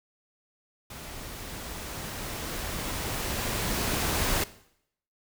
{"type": "noise with level ramp", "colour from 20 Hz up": "pink", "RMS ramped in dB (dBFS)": [-42, -26], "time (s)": [0.9, 4.44], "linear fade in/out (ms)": 5, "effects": ["noise-tail reverb RT60 0.7 s tail -17 dB re dry"]}